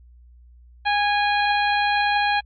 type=harmonic tone with a mistuned harmonic; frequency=820 Hz; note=G#5; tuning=22 cents flat; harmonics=1 / 2 / 3 / 4 / 5; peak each=-20 / -24 / -27 / -31 / -31 dBFS; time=0.85-2.41 s; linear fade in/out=20 ms; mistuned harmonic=2; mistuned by=+17 cents; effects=added 60 Hz sine -46 dBFS peak until 2.45 s + AAC 48 kbps